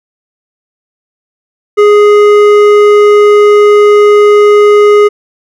triangle tone with hard clipping, 415.3 Hz, G#4, in tune, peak -3 dBFS, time 1.77-5.09 s, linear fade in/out 20 ms, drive 14 dB, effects none

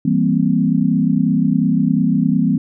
sine chord, C dominant seventh, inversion first, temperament equal, 164.81 / 196 / 233.1 / 261.6 Hz, E3 / G3 / Bb3 / C4, 0 / 0 / 0 / 0 cents, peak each -18 dBFS, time 0.05-2.58 s, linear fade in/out 5 ms, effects none

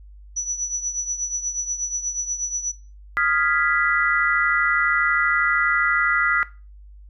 sine tone with tremolo, 5920 Hz, F#8, in tune, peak -20 dBFS, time 0.36-2.72 s, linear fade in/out 10 ms, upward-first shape triangle, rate 8.3 Hz, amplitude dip 80%
sine chord, F half-diminished seventh, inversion third, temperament equal, 1244.5 / 1396.9 / 1661.2 / 1975.5 Hz, Eb6 / F6 / Ab6 / Cb7, 0 / 0 / 0 / 0 cents, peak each -25 / -22 / -26 / -22 dBFS, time 3.17-6.43 s, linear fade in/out 0 ms
effects noise-tail reverb RT60 0.3 s tail -17 dB re dry + added 50 Hz sine -41 dBFS peak until 7.09 s

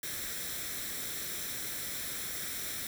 white noise with comb filter, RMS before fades -38 dBFS, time 0.03-2.87 s, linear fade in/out 2 ms, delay 0.53 ms, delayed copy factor +0.6, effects none

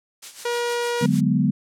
blue noise with tremolo, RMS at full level -31 dBFS, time 0.22-1.21 s, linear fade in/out 10 ms, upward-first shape sine, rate 6.6 Hz, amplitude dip 70%
sawtooth tone, 478.1 Hz, A#4, 44 cents sharp, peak -18 dBFS, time 0.45-1.06 s, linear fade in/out 5 ms
sine chord, G# half-diminished seventh, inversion second, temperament equal, 146.83 / 185 / 207.7 / 246.9 Hz, D3 / F#3 / G#3 / B3, 0 / 0 / 0 / 0 cents, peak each -22 dBFS, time 1.01-1.51 s, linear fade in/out 10 ms
effects low-pass 8000 Hz 12 dB/octave

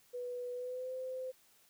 sine tone with pitch glide, 491.9 to 515.2 Hz, B4 to C5, -7 to -27 cents, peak -38 dBFS, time 0.13-1.32 s, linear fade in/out 20 ms, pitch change +80 cents, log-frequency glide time 0.53-0.93 s, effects white hiss -67 dBFS RMS until 1.69 s

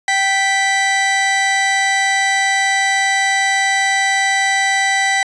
40% pulse tone pair together, 778.1 / 1972 Hz, G5 / B6, -13 / -3 cents, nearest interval octave + major third, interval 1610 cents, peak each -17 / -14 dBFS, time 0.08-5.23 s, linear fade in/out 2 ms, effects resampled to 22050 Hz

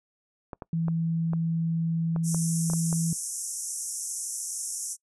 clicks, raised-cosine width 1 ms, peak -22 dBFS, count 9, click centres 0.532 / 0.622 / 0.883 / 1.334 / 2.162 / 2.346 / 2.7 / 2.735 / 2.928 s
sine tone, 164.81 Hz, E3, in tune, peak -24 dBFS, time 0.73-3.13 s, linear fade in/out 2 ms
white band-pass noise, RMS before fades -34 dBFS, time 2.23-4.97 s, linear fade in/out 50 ms, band 5600 to 11000 Hz, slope 96 dB/octave
effects noise-tail reverb RT60 0.1 s tail -25 dB re dry

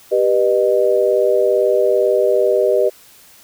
sine chord, G augmented, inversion none, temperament just, 392 / 490 / 612.5 Hz, G4 / B4 / D#5, 0 / -14 / -27 cents, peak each -16 dBFS, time 0.11-2.9 s, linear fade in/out 20 ms, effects white hiss -46 dBFS RMS until 3.43 s

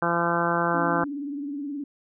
harmonic tone, 170.7 Hz, F3, 39 cents flat, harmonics 1 / 2 / 3 / 4 / 5 / 6 / 7 / 8 / 9, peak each -30 / -30 / -30 / -30 / -30 / -30 / -30 / -30 / -30 dBFS, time 0.02-1.04 s, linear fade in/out 2 ms
sine tone with vibrato, 285.5 Hz, D4, 49 cents flat, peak -29 dBFS, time 0.74-1.84 s, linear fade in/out 5 ms, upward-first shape triangle, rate 19 Hz, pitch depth 92 cents each way
effects none

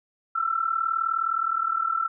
sine tone with amplitude modulation, 1338 Hz, E6, 25 cents sharp, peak -19 dBFS, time 0.35-2.08 s, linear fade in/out 10 ms, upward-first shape sine, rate 39.4 Hz, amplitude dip 80%, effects none

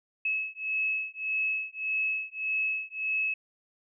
sine beating tone pair, 2583 / 2584.7 Hz, E7 / E7, -36 / -35 cents, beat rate 1.7 Hz, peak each -31 dBFS, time 0.25-3.34 s, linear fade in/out 5 ms, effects none

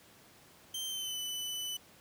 sawtooth tone with pitch glide, 3131 to 2995 Hz, G7 to F#7, -3 to +20 cents, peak -33 dBFS, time 0.74-1.77 s, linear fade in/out 5 ms, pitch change -77 cents, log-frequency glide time 0.87-1.18 s, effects pink hiss -59 dBFS RMS until 2 s + high-pass 100 Hz 12 dB/octave

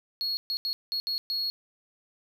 triangle tone bursts at uneven times, 4324 Hz, C#8, 44 cents flat, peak -26 dBFS, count 6, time 0.21-0.37 / 0.5-0.57 / 0.65-0.73 / 0.92-1 / 1.07-1.18 / 1.3-1.5 s, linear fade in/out 0 ms, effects none

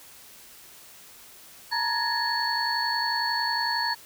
sine tone cluster, 893 / 944 / 1687 / 1822 / 4417 Hz, A5 / A#5 / G#6 / A#6 / C#8, +25 / +22 / +27 / -40 / -7 cents, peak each -33 / -29 / -31 / -34 / -28 dBFS, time 1.71-3.95 s, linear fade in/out 20 ms, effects white hiss -49 dBFS RMS until 4.05 s

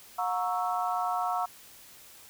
sine chord, F# dominant seventh, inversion none, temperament equal with one note detuned, 721 / 932.3 / 1108.7 / 1318.5 Hz, F#5 / A#5 / C#6 / E6, -45 / 0 / 0 / 0 cents, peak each -30 / -34 / -34 / -34 dBFS, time 0.18-1.46 s, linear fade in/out 10 ms, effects white hiss -52 dBFS RMS until 2.29 s

